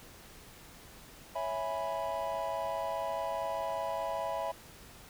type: chord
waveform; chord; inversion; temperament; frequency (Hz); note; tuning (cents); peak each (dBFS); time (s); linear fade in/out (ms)
triangle; C# minor seventh; none; equal; 554.4 / 659.3 / 830.6 / 987.8; C#5 / E5 / G#5 / B5; 0 / 0 / 0 / 0; -38 / -34 / -38 / -36; 1.35-4.52; 10
effects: pink hiss -53 dBFS RMS until 5.09 s